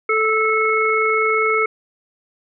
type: harmonic tone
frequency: 437.6 Hz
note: A4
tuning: 9 cents flat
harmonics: 1 / 3 / 5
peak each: -19 / -19 / -19 dBFS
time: 0.09-1.66 s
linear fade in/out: 5 ms
effects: none